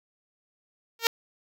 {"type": "tone with exponential growth", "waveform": "5% pulse", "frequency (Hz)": 460, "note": "A#4", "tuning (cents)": -23, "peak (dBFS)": -4, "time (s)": [0.99, 1.07], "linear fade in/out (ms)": 1, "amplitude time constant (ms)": 17, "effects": []}